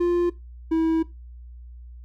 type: tone pair in turn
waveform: triangle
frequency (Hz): 349.2 / 324.1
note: F4 / E4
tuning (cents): 0 / -29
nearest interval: minor second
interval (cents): 129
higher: first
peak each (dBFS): -16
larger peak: neither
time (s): 0-0.3 / 0.71-1.03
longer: second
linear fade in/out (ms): 10
effects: noise-tail reverb RT60 0.2 s tail -18 dB re dry + added 60 Hz sine -39 dBFS peak until 2.04 s